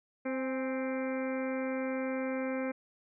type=harmonic tone with a mistuned harmonic; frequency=261.6 Hz; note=C4; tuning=in tune; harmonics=1 / 2 / 3 / 4 / 5 / 6 / 7 / 8 / 9; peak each=-34 / -35 / -47 / -48 / -48 / -46 / -53 / -46 / -48 dBFS; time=0.25-2.72 s; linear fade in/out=10 ms; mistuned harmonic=3; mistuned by=+59 cents; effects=none